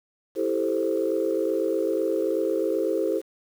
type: chord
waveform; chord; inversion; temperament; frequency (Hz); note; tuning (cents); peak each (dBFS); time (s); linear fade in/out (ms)
sine; A minor seventh; second; equal; 329.6 / 392 / 440 / 523.3; E4 / G4 / A4 / C5; 0 / 0 / 0 / 0; -27; 0.35-3.22; 50
effects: tanh soft clip ceiling -13 dBFS + 8-bit